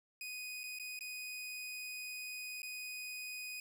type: tone with dropouts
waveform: sawtooth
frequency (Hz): 2491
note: D#7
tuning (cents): +1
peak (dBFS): -39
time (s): 0.21-3.6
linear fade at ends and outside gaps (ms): 2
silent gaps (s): 0.634-0.638 / 0.788-0.797 / 0.991-1.008 / 2.62-2.63
effects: none